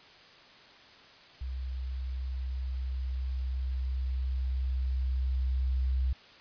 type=tone with level ramp; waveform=sine; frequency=64.5 Hz; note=C2; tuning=24 cents flat; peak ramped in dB=-33 to -25 dBFS; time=1.41-6.13 s; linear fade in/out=5 ms; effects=white hiss -54 dBFS RMS until 6.4 s + resampled to 11025 Hz